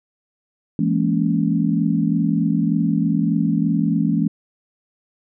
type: chord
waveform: sine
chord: A# half-diminished seventh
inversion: second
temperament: just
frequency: 167.82 / 209.8 / 233.1 / 279.7 Hz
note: E3 / G#3 / A#3 / C#4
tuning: +31 / +18 / 0 / +16 cents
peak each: -20 / -21 / -23 / -22 dBFS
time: 0.79-4.28 s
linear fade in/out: 2 ms
effects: none